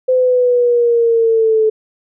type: exponential sweep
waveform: sine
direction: down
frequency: 514 to 433.6 Hz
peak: -9 dBFS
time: 0.08-1.7 s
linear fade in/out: 10 ms
effects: none